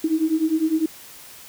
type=beating tone pair; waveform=sine; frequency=311.1 / 321 Hz; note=D#4 / E4; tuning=0 / -46 cents; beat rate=9.9 Hz; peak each=-22 / -20 dBFS; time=0.04-0.86 s; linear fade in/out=5 ms; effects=white hiss -43 dBFS RMS until 1.48 s